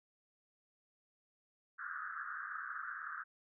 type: band-pass noise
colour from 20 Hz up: pink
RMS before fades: -44 dBFS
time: 1.78-3.24 s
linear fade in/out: 20 ms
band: 1200 to 1700 Hz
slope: 96 dB/octave
effects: none